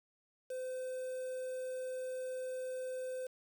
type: tone with quantisation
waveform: triangle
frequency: 513 Hz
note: C5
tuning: 34 cents flat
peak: -36 dBFS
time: 0.5-3.27 s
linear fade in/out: 5 ms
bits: 9
effects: none